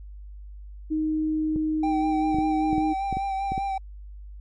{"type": "tone", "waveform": "sine", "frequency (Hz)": 311.1, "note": "D#4", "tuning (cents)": 0, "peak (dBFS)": -22, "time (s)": [0.9, 2.94], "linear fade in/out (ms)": 20}
{"type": "clicks", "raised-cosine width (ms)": 3, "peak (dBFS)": -18, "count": 9, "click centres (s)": [1.561, 2.346, 2.386, 2.73, 2.781, 3.127, 3.17, 3.52, 3.579]}
{"type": "tone with vibrato", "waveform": "triangle", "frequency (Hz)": 781, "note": "G5", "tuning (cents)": -7, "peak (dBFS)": -23, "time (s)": [1.83, 3.78], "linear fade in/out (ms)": 5, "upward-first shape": "sine", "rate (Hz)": 5.1, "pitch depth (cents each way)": 28}
{"effects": ["added 50 Hz sine -38 dBFS peak until 4.4 s", "MP3 48 kbps"]}